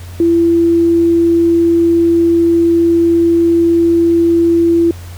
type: tone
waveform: sine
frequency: 336.8 Hz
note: E4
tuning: 37 cents sharp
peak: -7 dBFS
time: 0.2-4.91 s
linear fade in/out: 2 ms
effects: added 88 Hz sine -27 dBFS peak until 5.17 s + pink hiss -38 dBFS RMS until 5.17 s